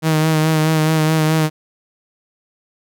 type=tone with vibrato; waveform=sawtooth; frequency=157.2 Hz; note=D#3; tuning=18 cents sharp; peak=-9 dBFS; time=0.02-1.5 s; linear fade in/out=50 ms; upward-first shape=sine; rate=4.7 Hz; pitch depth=28 cents each way; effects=none